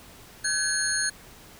sine tone cluster, 1530 / 1686 / 4306 / 6500 / 9470 Hz, G6 / G#6 / C8 / G#8 / D9, -42 / +26 / +49 / -38 / +13 cents, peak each -30 dBFS, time 0.44-1.1 s, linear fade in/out 10 ms, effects pink hiss -49 dBFS RMS until 1.59 s

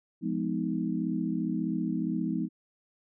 sine chord, F half-diminished seventh, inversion none, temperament just, 174.61 / 209.5 / 251.4 / 314.3 Hz, F3 / Ab3 / Cb4 / Eb4, 0 / +15 / +31 / +18 cents, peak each -33 dBFS, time 0.21-2.49 s, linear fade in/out 50 ms, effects none

